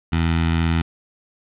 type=tone with notch filter; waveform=15% pulse; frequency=82.6 Hz; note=E2; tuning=4 cents sharp; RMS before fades=-19 dBFS; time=0.12-0.82 s; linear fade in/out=10 ms; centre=520 Hz; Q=0.55; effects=resampled to 8000 Hz + 7-bit